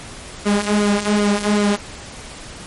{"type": "tone with flanger", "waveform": "sawtooth", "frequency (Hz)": 206.4, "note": "G#3", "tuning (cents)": -10, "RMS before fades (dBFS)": -17, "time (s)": [0.45, 1.77], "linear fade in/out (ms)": 20, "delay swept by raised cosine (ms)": [1.1, 4.9], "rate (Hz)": 2.6, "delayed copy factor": -0.65, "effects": ["pink hiss -35 dBFS RMS until 2.66 s", "MP3 48 kbps"]}